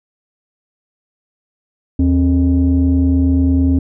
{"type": "tone pair together", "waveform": "sine", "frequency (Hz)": [79.4, 267.1], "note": ["D#2", "C4"], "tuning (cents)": [36, 36], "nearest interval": "octave + major sixth", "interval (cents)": 2100, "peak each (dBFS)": -11, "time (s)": [1.99, 3.79], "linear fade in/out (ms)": 5, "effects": ["tanh soft clip ceiling -6 dBFS"]}